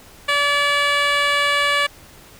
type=tone with band-pass filter; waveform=10% pulse; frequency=575 Hz; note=D5; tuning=37 cents flat; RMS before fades=-18 dBFS; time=0.28-1.87 s; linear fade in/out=10 ms; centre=1800 Hz; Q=0.56; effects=pink hiss -45 dBFS RMS until 2.39 s